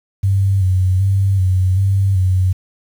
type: tone with vibrato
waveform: sine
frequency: 95.2 Hz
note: F#2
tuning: 50 cents sharp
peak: -11 dBFS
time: 0.23-2.53 s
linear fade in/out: 10 ms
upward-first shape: square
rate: 1.3 Hz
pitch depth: 43 cents each way
effects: 7-bit

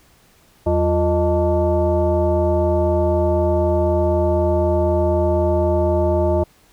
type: tone with frequency modulation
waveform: sine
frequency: 350 Hz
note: F4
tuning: 4 cents sharp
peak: -14 dBFS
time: 0.66-6.44 s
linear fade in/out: 10 ms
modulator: 268 Hz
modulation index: 1.5
effects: pink hiss -54 dBFS RMS until 6.72 s

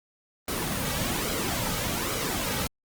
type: noise with flanger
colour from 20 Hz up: pink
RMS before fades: -29 dBFS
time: 0.48-2.67 s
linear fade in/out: 2 ms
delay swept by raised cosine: 1.1 to 2.9 ms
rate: 1.2 Hz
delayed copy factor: -0.55
effects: Opus 24 kbps

